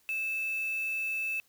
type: tone with quantisation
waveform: sine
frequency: 2626 Hz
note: E7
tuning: 7 cents flat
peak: -30 dBFS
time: 0.09-1.4 s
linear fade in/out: 0 ms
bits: 7
effects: white hiss -67 dBFS RMS until 1.48 s